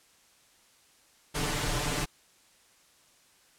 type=noise with comb filter; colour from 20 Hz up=pink; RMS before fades=-30 dBFS; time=1.34-2.06 s; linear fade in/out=20 ms; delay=6.8 ms; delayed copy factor=+0.95; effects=white hiss -62 dBFS RMS until 3.58 s + low-pass 10000 Hz 12 dB/octave